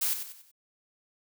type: noise with echo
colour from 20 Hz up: blue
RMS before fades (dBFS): -28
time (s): 0.01-0.14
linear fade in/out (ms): 10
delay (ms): 94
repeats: 4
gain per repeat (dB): -8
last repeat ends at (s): 0.516
effects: none